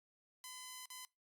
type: tone with dropouts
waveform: 5% pulse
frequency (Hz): 1015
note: B5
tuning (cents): +47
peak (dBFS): -36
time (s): 0.44-1.05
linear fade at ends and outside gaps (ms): 1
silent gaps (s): 0.857-0.902
effects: noise-tail reverb RT60 0.2 s tail -21 dB re dry + Opus 48 kbps